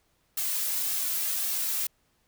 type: noise with flanger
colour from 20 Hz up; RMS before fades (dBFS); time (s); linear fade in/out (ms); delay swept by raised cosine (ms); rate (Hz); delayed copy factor
blue; -29; 0.37-1.87; 5; 2 to 2.8; 1.8; -0.55
effects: pink hiss -70 dBFS RMS until 2.27 s